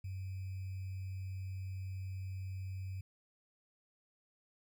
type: tone with sample-and-hold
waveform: sine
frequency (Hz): 94.6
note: F#2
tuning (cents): +39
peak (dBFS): -39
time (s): 0.04-3.01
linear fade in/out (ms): 5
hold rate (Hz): 2450
effects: none